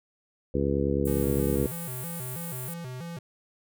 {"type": "harmonic tone", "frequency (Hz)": 69.8, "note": "C#2", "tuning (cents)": 13, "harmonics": [1, 2, 3, 4, 5, 6, 7], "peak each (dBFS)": [-31, -31, -31, -31, -31, -31, -31], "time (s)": [0.54, 1.67], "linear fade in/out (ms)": 5}
{"type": "high-pass noise", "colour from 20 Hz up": "white", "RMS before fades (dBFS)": -39, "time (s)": [1.05, 2.74], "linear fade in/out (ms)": 5, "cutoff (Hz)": 7900, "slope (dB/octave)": 48}
{"type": "tone with vibrato", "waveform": "square", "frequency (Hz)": 146.83, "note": "D3", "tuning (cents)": 0, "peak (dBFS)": -36, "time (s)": [1.07, 3.19], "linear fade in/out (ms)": 5, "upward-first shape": "square", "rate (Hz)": 3.1, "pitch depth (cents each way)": 250}
{"effects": []}